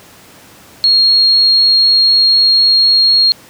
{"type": "tone", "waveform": "sine", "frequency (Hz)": 4276, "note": "C8", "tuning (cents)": 37, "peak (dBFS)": -6, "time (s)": [0.84, 3.32], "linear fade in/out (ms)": 0, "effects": ["pink hiss -40 dBFS RMS until 3.49 s", "high-pass 100 Hz 12 dB/octave"]}